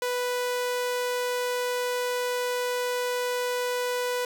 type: tone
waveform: sawtooth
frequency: 493.9 Hz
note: B4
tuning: in tune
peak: -22 dBFS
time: 0.02-4.25 s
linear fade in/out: 2 ms
effects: none